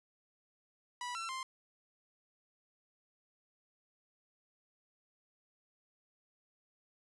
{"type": "tone with pitch steps", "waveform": "sawtooth", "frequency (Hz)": [980, 1347, 1049], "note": ["B5", "E6", "C6"], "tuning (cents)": [-14, 37, 4], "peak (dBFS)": -35, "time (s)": [1.01, 1.43], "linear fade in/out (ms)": 2, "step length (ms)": 140, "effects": ["resampled to 22050 Hz"]}